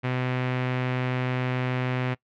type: tone with low-pass filter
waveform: sawtooth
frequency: 126.9 Hz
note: B2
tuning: 47 cents sharp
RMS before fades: -27 dBFS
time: 0.03-2.15 s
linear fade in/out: 20 ms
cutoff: 2400 Hz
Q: 2
effects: noise-tail reverb RT60 0.1 s tail -21 dB re dry